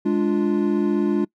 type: chord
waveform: triangle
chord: D diminished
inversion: second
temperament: equal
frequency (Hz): 207.7 / 293.7 / 349.2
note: Ab3 / D4 / F4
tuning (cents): 0 / 0 / 0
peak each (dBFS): -20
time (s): 0.05-1.25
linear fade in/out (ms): 10
effects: noise-tail reverb RT60 0.1 s tail -23 dB re dry